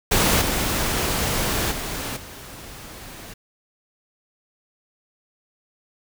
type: noise with level steps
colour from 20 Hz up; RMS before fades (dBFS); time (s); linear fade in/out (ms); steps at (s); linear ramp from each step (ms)
pink; -18 / -23 / -29 / -39; 0.11-3.34; 10; 0.41 / 1.71 / 2.16; 10
effects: none